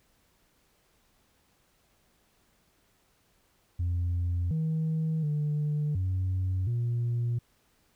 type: tone with pitch steps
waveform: sine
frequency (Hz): 87.4 / 159.1 / 149.2 / 93 / 119.1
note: F2 / D#3 / D3 / F#2 / A#2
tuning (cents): +2 / +39 / +28 / +9 / +38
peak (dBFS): -24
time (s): 3.79-7.39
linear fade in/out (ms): 10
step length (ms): 720
effects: tanh soft clip ceiling -24 dBFS + pink hiss -68 dBFS RMS until 7.95 s